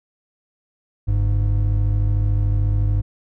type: tone pair together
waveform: triangle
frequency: 48 / 101.7 Hz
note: G1 / G#2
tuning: -36 / -36 cents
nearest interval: octave + minor second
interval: 1300 cents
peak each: -17 / -16 dBFS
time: 1.07-3.02 s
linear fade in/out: 20 ms
effects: none

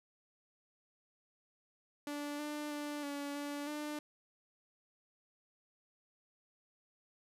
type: tone with pitch steps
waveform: sawtooth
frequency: 291.3 / 297.6 / 294 / 285.1 / 288.5 / 298.5 Hz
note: D4 / D4 / D4 / C#4 / D4 / D4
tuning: -14 / +23 / +2 / +49 / -31 / +28 cents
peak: -35 dBFS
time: 2.07-3.99 s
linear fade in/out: 2 ms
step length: 320 ms
effects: resampled to 32000 Hz + 12-bit

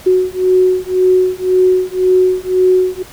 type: beating tone pair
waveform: sine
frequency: 368.5 / 370.4 Hz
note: F#4 / F#4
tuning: -7 / +2 cents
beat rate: 1.9 Hz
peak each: -12 dBFS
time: 0.06-3.03 s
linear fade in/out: 10 ms
effects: pink hiss -37 dBFS RMS until 3.12 s

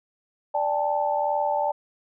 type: chord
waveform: sine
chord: D suspended fourth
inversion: none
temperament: equal with one note detuned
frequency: 587.3 / 797.7 / 880 Hz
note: D5 / G5 / A5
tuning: 0 / +30 / 0 cents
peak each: -26 / -27 / -25 dBFS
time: 0.54-1.72 s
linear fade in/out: 10 ms
effects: none

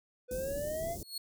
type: exponential sweep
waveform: triangle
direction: up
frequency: 493.9 to 698.5 Hz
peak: -32 dBFS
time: 0.28-0.97 s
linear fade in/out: 50 ms
type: band-stop noise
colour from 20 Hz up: pink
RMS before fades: -42 dBFS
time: 0.31-1.03 s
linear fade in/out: 2 ms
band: 500 to 6100 Hz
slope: 24 dB/octave
type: tone with exponential growth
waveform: sawtooth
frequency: 4336 Hz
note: C#8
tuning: 39 cents flat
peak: -31 dBFS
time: 0.95-1.18 s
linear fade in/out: 5 ms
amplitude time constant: 50 ms
effects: none

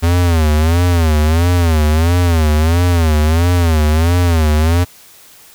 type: tone with vibrato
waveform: square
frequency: 82 Hz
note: E2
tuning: 9 cents flat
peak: -10 dBFS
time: 0.02-4.85 s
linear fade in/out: 20 ms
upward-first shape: sine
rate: 1.5 Hz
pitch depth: 140 cents each way
effects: white hiss -42 dBFS RMS until 5.54 s

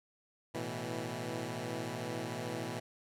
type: chord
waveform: 10% pulse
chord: A suspended second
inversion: none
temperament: equal with one note detuned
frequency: 110 / 123.47 / 163.77 Hz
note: A2 / B2 / E3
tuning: 0 / 0 / -11 cents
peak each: -34 / -32 / -34 dBFS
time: 0.54-2.8 s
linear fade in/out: 10 ms
effects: low-pass 12000 Hz 12 dB/octave

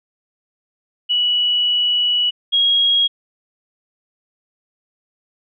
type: tone pair in turn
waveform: sine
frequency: 2940 / 3288 Hz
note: F#7 / G#7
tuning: -12 / -18 cents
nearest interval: major second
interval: 194 cents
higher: second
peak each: -14 / -12 dBFS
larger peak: second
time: 1.09-2.31 / 2.52-3.08 s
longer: first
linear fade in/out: 20 ms
effects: none

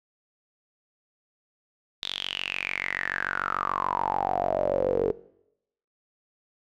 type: tone with band-pass filter sweep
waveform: sawtooth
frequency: 46.89 Hz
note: F#1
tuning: 24 cents sharp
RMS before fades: -28 dBFS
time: 2.02-5.12 s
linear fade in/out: 10 ms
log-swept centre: 3700 to 430 Hz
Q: 9.5
effects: noise-tail reverb RT60 0.8 s tail -20 dB re dry

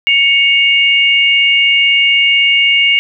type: tone pair together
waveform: sine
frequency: 2221 / 2823 Hz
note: C#7 / F7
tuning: +3 / +18 cents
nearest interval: major third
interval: 415 cents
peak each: -10 dBFS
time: 0.07-2.99 s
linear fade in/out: 0 ms
effects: none

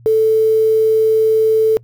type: tone with quantisation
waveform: sine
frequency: 440 Hz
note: A4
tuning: in tune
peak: -9 dBFS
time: 0.06-1.77 s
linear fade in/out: 0 ms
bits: 6
effects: noise-tail reverb RT60 0.1 s tail -26 dB re dry + added 118 Hz sine -40 dBFS peak until 1.83 s

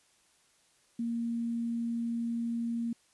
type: tone with quantisation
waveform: sine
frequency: 233.1 Hz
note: A#3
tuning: in tune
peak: -30 dBFS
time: 0.99-2.93 s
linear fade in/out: 5 ms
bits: 10
effects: white hiss -67 dBFS RMS until 3.13 s + resampled to 24000 Hz

